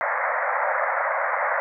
pink band-pass noise, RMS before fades -24 dBFS, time 0.01-1.6 s, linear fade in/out 0 ms, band 530 to 2100 Hz, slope 96 dB/octave, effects none

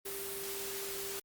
sine tone in noise, 393.6 Hz, G4, 7 cents sharp, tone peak -43 dBFS, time 0.05-1.2 s, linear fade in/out 10 ms, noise white, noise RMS -41 dBFS, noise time 0.05-1.2 s, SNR -5 dB, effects Opus 32 kbps

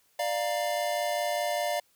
square tone cluster, 593 / 698 / 939 Hz, D5 / F5 / A#5, +17 / -1 / +12 cents, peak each -31 / -31 / -39 dBFS, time 0.19-1.8 s, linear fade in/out 5 ms, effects white hiss -67 dBFS RMS until 1.95 s

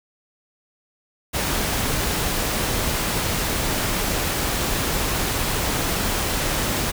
pink noise, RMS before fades -23 dBFS, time 1.33-6.92 s, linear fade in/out 20 ms, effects none

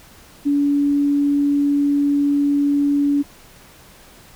sine tone, 285.8 Hz, D4, 47 cents flat, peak -14 dBFS, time 0.45-3.23 s, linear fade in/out 20 ms, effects pink hiss -46 dBFS RMS until 4.35 s

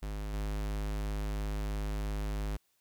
square tone with level steps, 51.5 Hz, G#1, 14 cents flat, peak -36 / -33 dBFS, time 0.02-2.57 s, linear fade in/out 10 ms, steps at 0.33 s, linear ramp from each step 10 ms, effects white hiss -74 dBFS RMS until 2.8 s

